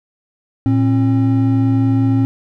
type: tone pair together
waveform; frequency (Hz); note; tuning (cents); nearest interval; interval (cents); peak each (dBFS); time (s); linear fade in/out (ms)
triangle; 113.2 / 268.7; A2 / C4; +50 / +46; octave + minor third; 1496; -12; 0.66-2.25; 0
effects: none